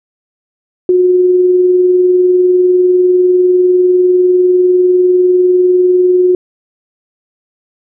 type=tone with tremolo; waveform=sine; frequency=363 Hz; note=F#4; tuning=33 cents flat; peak=-4 dBFS; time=0.89-6.35 s; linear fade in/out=2 ms; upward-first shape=sine; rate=20 Hz; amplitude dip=30%; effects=none